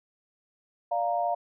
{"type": "chord", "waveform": "sine", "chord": "Bb major", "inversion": "first", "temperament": "equal", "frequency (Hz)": [587.3, 698.5, 932.3], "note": ["D5", "F5", "Bb5"], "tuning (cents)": [0, 0, 0], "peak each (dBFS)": [-32, -26, -32], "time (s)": [0.91, 1.35], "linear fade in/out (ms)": 10, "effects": []}